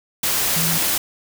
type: tone in noise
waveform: sine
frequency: 164.81 Hz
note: E3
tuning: in tune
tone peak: -23 dBFS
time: 0.56-0.78 s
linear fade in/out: 5 ms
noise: white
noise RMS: -20 dBFS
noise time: 0.23-0.98 s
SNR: -6 dB
effects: none